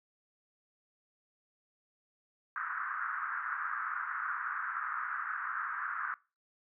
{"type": "band-pass noise", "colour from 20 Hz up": "pink", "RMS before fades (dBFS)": -37, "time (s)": [2.56, 6.14], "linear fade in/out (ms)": 0, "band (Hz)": [1200, 1600], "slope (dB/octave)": 48, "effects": ["noise-tail reverb RT60 0.3 s tail -22 dB re dry"]}